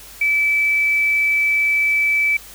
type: tone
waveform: sine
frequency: 2309 Hz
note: D7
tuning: 30 cents flat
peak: -14 dBFS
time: 0.21-2.37 s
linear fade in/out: 5 ms
effects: added 50 Hz sine -47 dBFS peak until 2.54 s + white hiss -40 dBFS RMS until 2.54 s